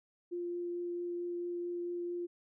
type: tone with vibrato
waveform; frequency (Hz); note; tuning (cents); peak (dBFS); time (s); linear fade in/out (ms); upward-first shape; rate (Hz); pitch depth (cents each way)
sine; 349.2; F4; 0; -35; 0.31-2.27; 20; triangle; 4.5; 8
effects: none